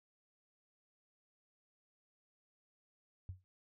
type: tone with exponential decay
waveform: sine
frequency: 92.5 Hz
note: F#2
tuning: in tune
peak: -38 dBFS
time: 3.29-3.44 s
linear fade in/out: 0 ms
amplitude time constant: 31 ms
effects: none